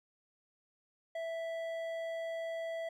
triangle tone with hard clipping, 659.3 Hz, E5, in tune, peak -38 dBFS, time 1.15-2.89 s, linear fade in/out 5 ms, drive 12 dB, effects none

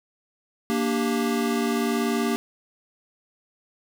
square chord, G minor, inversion first, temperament equal with one note detuned, 233.1 / 293.7 / 393.8 Hz, Bb3 / D4 / G4, 0 / 0 / +8 cents, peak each -25 / -30 / -28 dBFS, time 0.7-2.36 s, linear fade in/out 0 ms, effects none

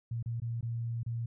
sine tone with dropouts, 116.54 Hz, A#2, in tune, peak -32 dBFS, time 0.11-1.26 s, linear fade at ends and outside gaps 5 ms, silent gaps 0.227-0.259 / 0.401-0.419 / 0.61-0.627 / 1.032-1.062 s, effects none

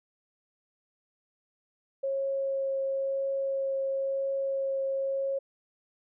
sine tone with vibrato, 543 Hz, C#5, 36 cents flat, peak -27 dBFS, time 2.03-5.39 s, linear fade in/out 10 ms, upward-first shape triangle, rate 0.98 Hz, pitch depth 9 cents each way, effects none

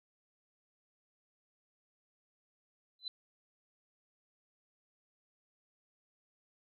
sine tone with exponential growth, 4025 Hz, B7, 32 cents sharp, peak -33 dBFS, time 2.99-3.08 s, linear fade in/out 2 ms, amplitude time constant 19 ms, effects none

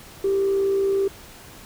sine tone with frequency modulation, 392 Hz, G4, in tune, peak -17 dBFS, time 0.24-1.08 s, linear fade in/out 5 ms, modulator 61.4 Hz, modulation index 0.21, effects tanh soft clip ceiling -14 dBFS + pink hiss -44 dBFS RMS until 1.65 s

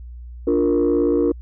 sine chord, Bb major, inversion first, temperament just, 291.4 / 349.6 / 466.2 Hz, D4 / F4 / Bb4, -13 / +2 / 0 cents, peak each -18 dBFS, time 0.47-1.32 s, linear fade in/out 5 ms, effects tanh soft clip ceiling -10 dBFS + added 60 Hz sine -33 dBFS peak until 1.41 s

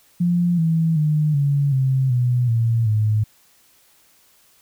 sine tone with pitch steps, 174.61 / 162.92 / 152.01 / 141.83 / 132.33 / 123.47 / 115.2 / 107.49 Hz, F3 / E3 / D#3 / C#3 / C3 / B2 / A#2 / A2, 0 / -20 / -40 / +40 / +20 / 0 / -20 / -40 cents, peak -15 dBFS, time 0.2-3.24 s, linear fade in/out 10 ms, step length 380 ms, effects white hiss -56 dBFS RMS until 4.61 s

